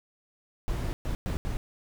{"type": "noise bursts at uneven times", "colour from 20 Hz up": "brown", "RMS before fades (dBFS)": -30, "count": 4, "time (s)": [[0.68, 0.93], [1.05, 1.15], [1.26, 1.37], [1.45, 1.57]], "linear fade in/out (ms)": 0, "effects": []}